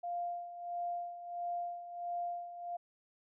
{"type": "tone with tremolo", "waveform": "sine", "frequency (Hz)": 698.5, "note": "F5", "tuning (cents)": 0, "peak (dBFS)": -34, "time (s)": [0.03, 2.77], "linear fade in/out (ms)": 10, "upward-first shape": "sine", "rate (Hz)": 1.5, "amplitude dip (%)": 70, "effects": []}